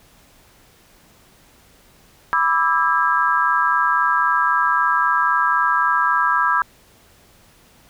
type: chord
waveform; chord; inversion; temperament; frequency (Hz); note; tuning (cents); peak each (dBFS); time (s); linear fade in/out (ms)
sine; E dominant seventh; second; equal with one note detuned; 987.8 / 1174.7 / 1318.5 / 1623.3; B5 / D6 / E6 / G#6; 0 / 0 / 0 / -40; -20 / -21 / -20 / -20; 2.33-6.62; 0
effects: pink hiss -52 dBFS RMS until 7.89 s